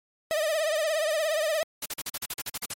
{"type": "tone with vibrato", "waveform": "45% pulse", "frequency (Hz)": 622.3, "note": "D#5", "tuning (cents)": 0, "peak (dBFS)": -24, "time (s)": [0.31, 1.63], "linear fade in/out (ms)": 0, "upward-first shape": "triangle", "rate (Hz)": 17, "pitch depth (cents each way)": 110}
{"type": "noise bursts", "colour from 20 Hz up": "white", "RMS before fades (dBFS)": -32, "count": 12, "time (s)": [1.82, 2.738], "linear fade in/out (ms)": 5, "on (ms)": 38, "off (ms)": 42}
{"effects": ["MP3 64 kbps"]}